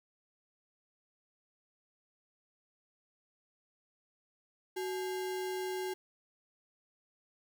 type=tone with sample-and-hold; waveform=sine; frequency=372 Hz; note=F#4; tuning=9 cents sharp; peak=-34 dBFS; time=4.76-5.94 s; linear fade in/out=10 ms; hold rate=1225 Hz; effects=none